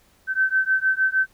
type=beating tone pair; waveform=sine; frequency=1536 / 1542.5 Hz; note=G6 / G6; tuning=-36 / -28 cents; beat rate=6.5 Hz; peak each=-21 / -21 dBFS; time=0.27-1.27 s; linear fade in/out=50 ms; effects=pink hiss -59 dBFS RMS until 1.33 s